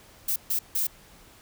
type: noise bursts at uneven times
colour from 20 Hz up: violet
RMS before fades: -26 dBFS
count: 3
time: 0.28-0.36 / 0.5-0.59 / 0.75-0.87 s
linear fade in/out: 5 ms
effects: pink hiss -53 dBFS RMS until 1.41 s